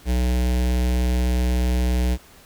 square tone with notch filter, 61.74 Hz, B1, in tune, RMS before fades -20 dBFS, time 0.05-2.18 s, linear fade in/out 50 ms, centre 1200 Hz, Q 1.4, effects pink hiss -49 dBFS RMS until 2.45 s

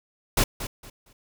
pink noise with echo, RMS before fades -20 dBFS, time 0.37-0.44 s, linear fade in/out 5 ms, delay 230 ms, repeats 3, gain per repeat -12 dB, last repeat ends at 1.13 s, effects none

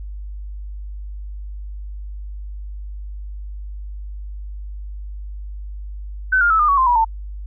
sine tone with pitch steps, 1518 / 1408.2 / 1306.3 / 1211.8 / 1124.2 / 1042.8 / 967.4 / 897.4 Hz, F#6 / F6 / E6 / D#6 / C#6 / C6 / B5 / A5, +44 / +14 / -16 / -46 / +24 / -6 / -36 / +34 cents, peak -12 dBFS, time 6.32-7.048 s, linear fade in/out 10 ms, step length 91 ms, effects added 50 Hz sine -28 dBFS peak until 7.46 s

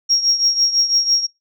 sine tone with tremolo, 5588 Hz, F8, in tune, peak -9 dBFS, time 0.09-1.27 s, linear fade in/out 20 ms, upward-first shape triangle, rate 6 Hz, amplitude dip 80%, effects noise-tail reverb RT60 0.2 s tail -26 dB re dry + tanh soft clip ceiling -6 dBFS

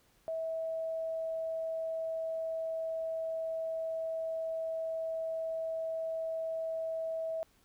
sine tone, 649 Hz, E5, 27 cents flat, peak -33 dBFS, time 0.28-7.43 s, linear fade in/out 0 ms, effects pink hiss -68 dBFS RMS until 7.64 s

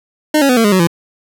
25% pulse tone with pitch steps, 305.2 / 276.7 / 250.8 / 227.3 / 206.1 / 186.79 / 169.32 Hz, D#4 / C#4 / B3 / A#3 / G#3 / F#3 / E3, -33 / -3 / +27 / -43 / -13 / +17 / +47 cents, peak -5 dBFS, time 0.34-0.872 s, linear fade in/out 5 ms, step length 76 ms, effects none

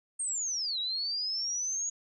sine linear two-way sweep, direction down then up, 8700 to 3800 to 6730 Hz, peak -30 dBFS, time 0.19-1.9 s, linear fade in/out 10 ms, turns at 0.79 s, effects none

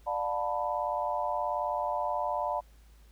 sine chord, B half-diminished seventh, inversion first, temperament just, 592.7 / 711.2 / 889 / 987.8 Hz, D5 / F5 / A5 / B5, +16 / +31 / +18 / 0 cents, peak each -34 dBFS, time 0.06-2.61 s, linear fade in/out 20 ms, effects added 54 Hz sine -54 dBFS peak until 3.11 s + pink hiss -65 dBFS RMS until 3.11 s

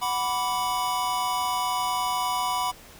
square chord, B minor, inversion second, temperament equal with one note detuned, 740 / 987.8 / 1159.2 Hz, F#5 / B5 / D6, 0 / 0 / -23 cents, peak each -31 / -27 / -33 dBFS, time 0.01-2.72 s, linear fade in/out 20 ms, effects pink hiss -48 dBFS RMS until 2.99 s

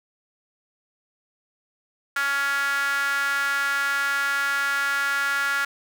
sawtooth tone with high-pass filter, 279.5 Hz, C#4, 14 cents sharp, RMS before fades -24 dBFS, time 2.16-5.65 s, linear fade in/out 5 ms, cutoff 1500 Hz, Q 8.8, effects 9-bit

